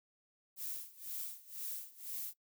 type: noise with tremolo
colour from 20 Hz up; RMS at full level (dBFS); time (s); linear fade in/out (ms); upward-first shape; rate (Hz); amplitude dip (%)
violet; -41; 0.56-2.34; 50; sine; 2; 90
effects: noise-tail reverb RT60 0.1 s tail -20 dB re dry